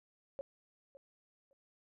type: tone with echo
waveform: sine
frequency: 550 Hz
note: C#5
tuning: 14 cents flat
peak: -38 dBFS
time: 0.39-0.41 s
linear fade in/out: 0 ms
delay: 560 ms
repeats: 2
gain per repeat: -15 dB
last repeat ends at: 1.53 s
effects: none